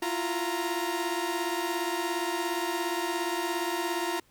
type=tone cluster; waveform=sawtooth; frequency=337.2 / 354.4 / 931 Hz; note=E4 / F4 / A#5; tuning=+39 / +25 / -2 cents; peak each=-29 dBFS; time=0.02-4.2 s; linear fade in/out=5 ms; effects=pink hiss -64 dBFS RMS until 4.3 s